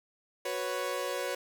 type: chord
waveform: sawtooth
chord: F# suspended fourth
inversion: none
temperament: equal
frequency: 370 / 493.9 / 554.4 Hz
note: F#4 / B4 / C#5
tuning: 0 / 0 / 0 cents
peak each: -35 / -32 / -31 dBFS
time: 0.45-1.35 s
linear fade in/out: 5 ms
effects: 11-bit